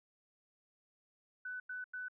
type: tone bursts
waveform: sine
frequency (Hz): 1498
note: F#6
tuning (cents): +21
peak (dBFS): -40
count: 3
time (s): 1.45-2.084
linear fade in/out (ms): 5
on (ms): 150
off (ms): 92
effects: none